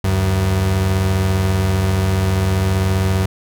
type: tone pair together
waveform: 35% pulse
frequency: 74.49 / 95 Hz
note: D2 / F#2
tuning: +25 / +46 cents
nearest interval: major third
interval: 421 cents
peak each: -22 / -13 dBFS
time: 0.04-3.26 s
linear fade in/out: 5 ms
effects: none